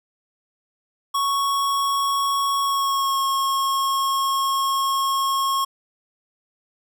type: tone with pitch glide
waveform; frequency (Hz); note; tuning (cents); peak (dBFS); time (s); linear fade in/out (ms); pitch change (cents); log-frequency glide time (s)
square; 1108.7 to 1087.1; C#6 to C#6; 0 to -34; -20; 1.14-5.65; 10; -34; 2.61-3.21
effects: none